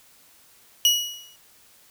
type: tone with exponential decay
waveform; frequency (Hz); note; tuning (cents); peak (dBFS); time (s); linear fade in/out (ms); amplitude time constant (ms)
30% pulse; 2914; F#7; -27; -10; 0.85-1.36; 1; 110
effects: white hiss -55 dBFS RMS until 1.9 s